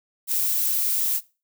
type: noise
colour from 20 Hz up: violet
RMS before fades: -23 dBFS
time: 0.27-1.21 s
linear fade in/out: 50 ms
effects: noise-tail reverb RT60 0.3 s tail -20 dB re dry